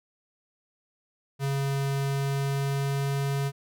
square tone with pitch glide, 138.2 to 139.08 Hz, C#3 to C#3, -5 to +6 cents, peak -26 dBFS, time 1.39-3.52 s, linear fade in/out 50 ms, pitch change +11 cents, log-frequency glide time 1.92-3.15 s, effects none

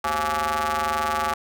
sawtooth ring-modulated tone, 155.56 Hz, D#3, in tune, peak -15 dBFS, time 0.04-1.34 s, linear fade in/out 5 ms, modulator 1000 Hz, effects none

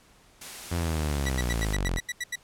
white noise, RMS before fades -40 dBFS, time 0.41-1.75 s, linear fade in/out 5 ms
sawtooth linear sweep, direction down, 88 to 41.2 Hz, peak -22 dBFS, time 0.71-1.99 s, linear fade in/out 10 ms
sawtooth tone bursts, 1953 Hz, B6, 20 cents flat, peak -25 dBFS, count 10, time 1.26-2.357 s, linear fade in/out 5 ms, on 35 ms, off 83 ms
effects pink hiss -58 dBFS RMS until 2.43 s + low-pass 11000 Hz 12 dB/octave

